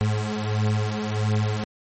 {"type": "beating tone pair", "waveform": "35% pulse", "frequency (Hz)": [105.7, 107.2], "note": ["G#2", "A2"], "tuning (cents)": [31, -45], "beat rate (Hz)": 1.5, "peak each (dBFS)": [-23, -23], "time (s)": [0.01, 1.64], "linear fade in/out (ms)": 0, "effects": ["MP3 32 kbps"]}